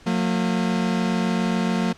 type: tone pair together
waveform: 40% pulse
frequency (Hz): 180.48 / 227.6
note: F#3 / A#3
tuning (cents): -43 / -41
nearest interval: major third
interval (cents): 402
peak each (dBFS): -22 / -22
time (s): 0.06-1.93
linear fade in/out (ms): 10
effects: pink hiss -49 dBFS RMS until 1.97 s + low-pass 6000 Hz 12 dB/octave